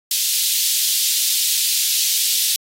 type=high-pass noise; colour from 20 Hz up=pink; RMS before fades=-19 dBFS; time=0.11-2.56 s; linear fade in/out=2 ms; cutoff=3400 Hz; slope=24 dB/octave; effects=AAC 48 kbps